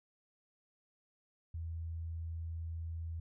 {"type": "tone", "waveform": "sine", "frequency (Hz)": 82.41, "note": "E2", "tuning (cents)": 0, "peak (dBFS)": -38, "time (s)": [1.54, 3.2], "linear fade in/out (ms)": 5, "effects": []}